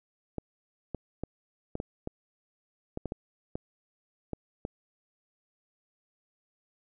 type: clicks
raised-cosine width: 2 ms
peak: -20 dBFS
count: 12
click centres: 0.383 / 0.947 / 1.236 / 1.754 / 1.801 / 2.074 / 2.974 / 3.057 / 3.121 / 3.555 / 4.333 / 4.651 s
effects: none